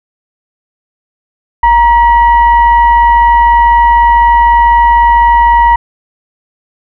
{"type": "tone with frequency modulation", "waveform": "sine", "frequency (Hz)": 941, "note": "A#5", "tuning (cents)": 16, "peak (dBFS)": -3, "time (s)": [1.63, 5.76], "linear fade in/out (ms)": 5, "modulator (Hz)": 998, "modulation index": 0.48, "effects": []}